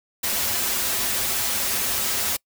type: noise with comb filter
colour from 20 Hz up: white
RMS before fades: -24 dBFS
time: 0.23-2.37 s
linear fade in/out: 10 ms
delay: 6.6 ms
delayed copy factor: -0.85
effects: noise-tail reverb RT60 0.1 s tail -26 dB re dry